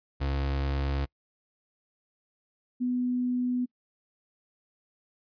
35% pulse / sine tone pair in turn, 69.2 / 248.3 Hz, C#2 / B3, -2 / +9 cents, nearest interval octave + minor seventh, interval 2211 cents, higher second, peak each -25 dBFS, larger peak neither, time 0.2-1.06 / 2.8-3.66 s, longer neither, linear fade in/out 20 ms, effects noise-tail reverb RT60 0.1 s tail -26 dB re dry + resampled to 11025 Hz

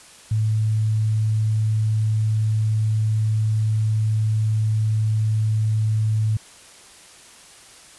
sine tone, 108.8 Hz, A2, 19 cents flat, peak -17 dBFS, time 0.31-6.37 s, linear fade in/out 5 ms, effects white hiss -46 dBFS RMS until 7.98 s + resampled to 24000 Hz

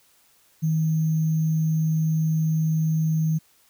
sine tone with sample-and-hold, 158.7 Hz, D#3, 35 cents sharp, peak -19 dBFS, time 0.62-3.39 s, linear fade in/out 20 ms, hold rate 6300 Hz, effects white hiss -60 dBFS RMS until 3.69 s

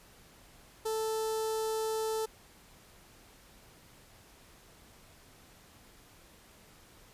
sawtooth tone with notch filter, 440 Hz, A4, in tune, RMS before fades -33 dBFS, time 0.85-2.26 s, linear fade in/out 10 ms, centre 2200 Hz, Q 0.71, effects pink hiss -58 dBFS RMS until 7.13 s + resampled to 32000 Hz

